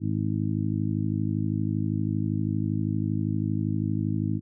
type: harmonic tone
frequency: 52.6 Hz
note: G#1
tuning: 23 cents sharp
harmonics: 2 / 3 / 4 / 5 / 6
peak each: -28 / -30 / -31 / -32 / -33 dBFS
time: 0-4.41 s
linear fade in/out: 50 ms
effects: none